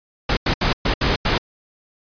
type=noise bursts at uneven times; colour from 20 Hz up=pink; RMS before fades=-18 dBFS; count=6; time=0.29-0.37 / 0.46-0.54 / 0.61-0.73 / 0.85-0.94 / 1.01-1.16 / 1.25-1.38 s; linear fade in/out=5 ms; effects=resampled to 11025 Hz